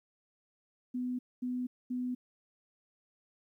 sine tone bursts, 249.7 Hz, B3, 19 cents sharp, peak -32 dBFS, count 3, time 0.94-2.15 s, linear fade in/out 10 ms, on 250 ms, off 230 ms, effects 12-bit

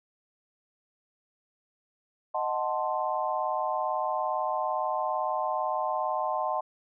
sine chord, D# diminished seventh, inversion none, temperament equal, 622.3 / 740 / 880 / 1046.5 Hz, D#5 / F#5 / A5 / C6, 0 / 0 / 0 / 0 cents, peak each -32 dBFS, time 2.34-6.61 s, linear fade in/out 10 ms, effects none

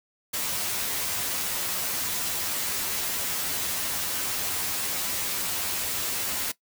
white noise with comb filter, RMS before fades -29 dBFS, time 0.33-6.52 s, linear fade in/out 10 ms, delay 11 ms, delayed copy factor +0.75, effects noise-tail reverb RT60 0.1 s tail -18 dB re dry

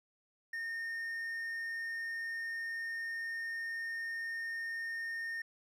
triangle tone, 1831 Hz, A#6, 32 cents flat, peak -35 dBFS, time 0.53-5.42 s, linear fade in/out 5 ms, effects none

